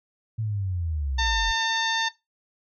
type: linear sweep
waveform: sine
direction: down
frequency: 112.9 to 42.02 Hz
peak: -25 dBFS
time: 0.38-1.52 s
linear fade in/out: 10 ms
type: harmonic tone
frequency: 902 Hz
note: A5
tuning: 43 cents sharp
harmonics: 1 / 2 / 3 / 4 / 5 / 6 / 7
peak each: -27 / -28 / -38 / -29 / -33 / -41 / -37 dBFS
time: 1.18-2.09 s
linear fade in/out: 10 ms
effects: noise-tail reverb RT60 0.2 s tail -18 dB re dry